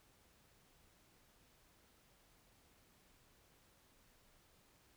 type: silence
effects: pink hiss -70 dBFS RMS until 4.96 s